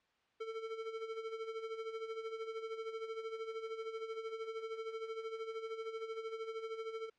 square tone with tremolo, 446.8 Hz, A4, 27 cents sharp, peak -39 dBFS, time 0.4-7.1 s, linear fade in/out 10 ms, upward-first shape sine, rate 13 Hz, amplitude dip 65%, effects white hiss -75 dBFS RMS until 7.18 s + low-pass 3000 Hz 12 dB/octave

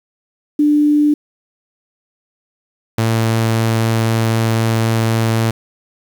sine / sawtooth tone pair in turn, 296.3 / 112.99 Hz, D4 / A2, +15 / +46 cents, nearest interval octave + perfect fourth, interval 1669 cents, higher first, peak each -9 dBFS, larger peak neither, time 0.59-1.14 / 2.98-5.51 s, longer second, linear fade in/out 5 ms, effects 7-bit

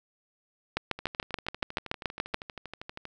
two click trains, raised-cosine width 0.3 ms, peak -11 / -23 dBFS, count 12 / 27, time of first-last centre 0.77-2.344 / 0.99-3.053 s, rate 6.99 / 12.6 Hz, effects none

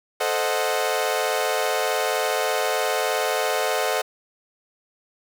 sawtooth chord, A diminished seventh, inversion none, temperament equal with one note detuned, 440 / 523.3 / 622.3 / 737.4 Hz, A4 / C5 / Eb5 / Gb5, 0 / 0 / 0 / -6 cents, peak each -23 dBFS, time 0.2-4.02 s, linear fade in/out 10 ms, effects none

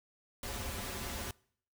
pink noise with comb filter, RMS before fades -40 dBFS, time 0.43-1.31 s, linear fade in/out 2 ms, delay 6.4 ms, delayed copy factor -0.75, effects noise-tail reverb RT60 0.6 s tail -24 dB re dry

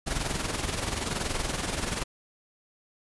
pink noise with amplitude modulation, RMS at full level -28 dBFS, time 0.06-2.04 s, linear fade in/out 20 ms, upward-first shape sine, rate 21 Hz, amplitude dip 60%, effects resampled to 24000 Hz

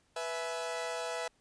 sawtooth chord, E major, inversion second, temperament equal with one note detuned, 493.9 / 659.3 / 845.6 Hz, B4 / E5 / G#5, 0 / 0 / +31 cents, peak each -35 / -34 / -39 dBFS, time 0.16-1.28 s, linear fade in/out 5 ms, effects pink hiss -71 dBFS RMS until 1.4 s + resampled to 22050 Hz

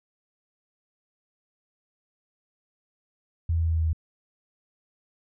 sine tone with pitch steps, 83.1 / 82.57 / 82.05 / 81.53 / 81.01 / 80.5 / 79.99 Hz, E2 / E2 / E2 / E2 / E2 / E2 / D#2, +15 / +3 / -8 / -19 / -30 / -41 / +48 cents, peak -21 dBFS, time 3.49-3.931 s, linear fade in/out 5 ms, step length 63 ms, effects none

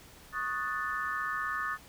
sine chord, D# half-diminished seventh, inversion third, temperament equal, 1108.7 / 1244.5 / 1480 / 1760 Hz, C#6 / D#6 / F#6 / A6, 0 / 0 / 0 / 0 cents, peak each -39 / -35 / -39 / -35 dBFS, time 0.32-1.78 s, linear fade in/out 50 ms, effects pink hiss -54 dBFS RMS until 1.88 s

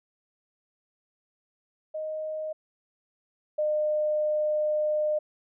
sine tone pair in turn, 622.3 / 607 Hz, D#5 / D#5, 0 / -43 cents, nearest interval unison, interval 43 cents, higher first, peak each -30 / -23 dBFS, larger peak second, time 1.94-2.53 / 3.58-5.19 s, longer second, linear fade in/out 10 ms, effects none

